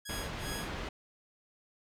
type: tone with tremolo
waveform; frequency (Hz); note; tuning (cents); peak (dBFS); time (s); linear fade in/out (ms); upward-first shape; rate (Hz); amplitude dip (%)
10% pulse; 1661.2; G#6; 0; -30; 0.05-0.72; 10; sine; 2.6; 100
type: low-pass noise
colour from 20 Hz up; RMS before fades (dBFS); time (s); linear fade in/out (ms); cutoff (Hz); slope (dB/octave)
pink; -39; 0.09-0.89; 5; 3400; 12
effects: none